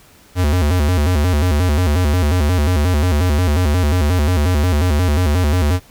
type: tone with vibrato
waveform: square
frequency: 81.6 Hz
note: E2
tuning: 17 cents flat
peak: -13 dBFS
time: 0.35-5.8 s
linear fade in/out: 50 ms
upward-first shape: square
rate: 5.6 Hz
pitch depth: 180 cents each way
effects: pink hiss -47 dBFS RMS until 5.9 s